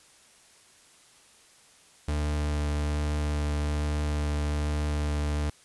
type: tone with vibrato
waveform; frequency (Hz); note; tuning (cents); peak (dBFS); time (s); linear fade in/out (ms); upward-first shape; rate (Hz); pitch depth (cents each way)
40% pulse; 74.2; D2; +18; -25; 2.08-5.5; 5; triangle; 1.2; 9
effects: white hiss -57 dBFS RMS until 5.64 s + resampled to 24000 Hz